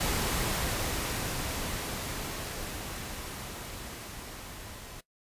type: noise with level ramp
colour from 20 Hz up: pink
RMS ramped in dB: -29 to -45 dBFS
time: 0-5.01 s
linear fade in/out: 10 ms
effects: noise-tail reverb RT60 0.1 s tail -18 dB re dry + resampled to 32000 Hz